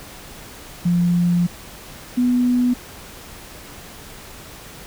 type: tone pair in turn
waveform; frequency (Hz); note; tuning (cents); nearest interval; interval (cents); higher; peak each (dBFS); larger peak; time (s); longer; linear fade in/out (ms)
sine; 174.61 / 246.9; F3 / B3; 0 / 0; tritone; 600; second; -14; neither; 0.85-1.47 / 2.17-2.74; first; 10
effects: pink hiss -39 dBFS RMS until 4.86 s